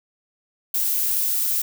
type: noise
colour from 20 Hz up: violet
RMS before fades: -22 dBFS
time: 0.74-1.62 s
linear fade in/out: 5 ms
effects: none